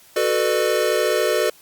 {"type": "chord", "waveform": "square", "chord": "B minor seventh", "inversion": "second", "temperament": "equal with one note detuned", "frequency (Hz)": [370, 440, 493.9, 601.8], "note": ["F#4", "A4", "B4", "D5"], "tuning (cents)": [0, 0, 0, 42], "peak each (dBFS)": [-25, -23, -24, -23], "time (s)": [0.16, 1.5], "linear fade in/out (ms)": 5, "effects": ["white hiss -50 dBFS RMS until 1.61 s", "Opus 48 kbps"]}